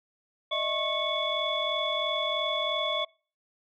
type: tone cluster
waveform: sine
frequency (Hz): 607 / 650 / 1092 / 2209 / 3436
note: D#5 / E5 / C#6 / C#7 / A7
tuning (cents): -43 / -24 / -26 / -7 / -42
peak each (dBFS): -33 / -34 / -33 / -35 / -30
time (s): 0.51-3.05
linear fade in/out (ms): 10
effects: noise-tail reverb RT60 0.4 s tail -26 dB re dry + tanh soft clip ceiling -15 dBFS